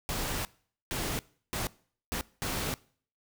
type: noise bursts at uneven times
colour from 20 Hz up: pink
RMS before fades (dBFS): -33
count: 5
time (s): 0.09-0.45 / 0.91-1.19 / 1.53-1.67 / 2.12-2.21 / 2.42-2.74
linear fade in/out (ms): 0
effects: noise-tail reverb RT60 0.5 s tail -22 dB re dry